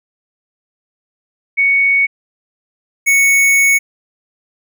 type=tone pair in turn; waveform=sine / square; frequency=2226 / 2218 Hz; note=C#7 / C#7; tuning=+7 / 0 cents; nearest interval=unison; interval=7 cents; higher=first; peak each=-9 dBFS; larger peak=neither; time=1.57-2.07 / 3.06-3.79 s; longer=second; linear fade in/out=20 ms; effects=none